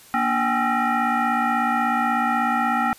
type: tone with frequency modulation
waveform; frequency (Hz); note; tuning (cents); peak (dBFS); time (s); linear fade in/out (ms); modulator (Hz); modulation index
sine; 293.7; D4; 0; -18; 0.14-2.93; 0; 531; 2.8
effects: white hiss -48 dBFS RMS until 2.98 s + resampled to 32000 Hz